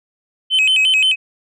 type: tone with vibrato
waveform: sine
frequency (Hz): 2794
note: F7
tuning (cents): 0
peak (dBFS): -8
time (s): 0.5-1.16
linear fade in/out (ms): 50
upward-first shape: square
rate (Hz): 5.7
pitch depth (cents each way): 160
effects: tanh soft clip ceiling -10 dBFS